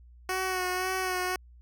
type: tone with vibrato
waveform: 10% pulse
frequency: 370 Hz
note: F#4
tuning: in tune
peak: -20 dBFS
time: 0.29-1.36 s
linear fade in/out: 2 ms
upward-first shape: sine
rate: 1.9 Hz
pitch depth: 29 cents each way
effects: added 60 Hz sine -50 dBFS peak until 1.61 s